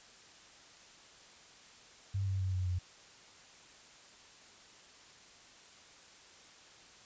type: tone with pitch steps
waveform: sine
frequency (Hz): 98 / 95.98 / 94.01 / 92.07 / 90.18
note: G2 / G2 / F#2 / F#2 / F#2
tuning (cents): 0 / -36 / +28 / -8 / -44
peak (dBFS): -31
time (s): 2.14-2.79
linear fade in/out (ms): 10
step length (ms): 130
effects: white hiss -57 dBFS RMS until 7.05 s + resampled to 16000 Hz